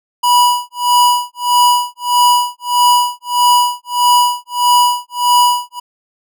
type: tone with tremolo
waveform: square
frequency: 977 Hz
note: B5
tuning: 19 cents flat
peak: -7 dBFS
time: 0.23-5.8 s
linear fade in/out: 10 ms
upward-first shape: sine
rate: 1.6 Hz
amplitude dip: 100%
effects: none